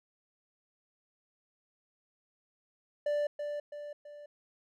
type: tone with echo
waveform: triangle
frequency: 587.3 Hz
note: D5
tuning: in tune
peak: -26 dBFS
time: 3.06-3.27 s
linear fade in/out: 5 ms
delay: 330 ms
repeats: 3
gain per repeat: -6 dB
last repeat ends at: 4.26 s
effects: none